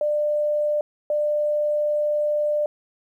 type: tone pair in turn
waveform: sine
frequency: 596 / 596 Hz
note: D5 / D5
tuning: +25 / +25 cents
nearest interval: unison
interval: 0 cents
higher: neither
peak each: -19 dBFS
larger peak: neither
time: 0.01-0.81 / 1.1-2.66 s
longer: second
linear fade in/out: 2 ms
effects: 10-bit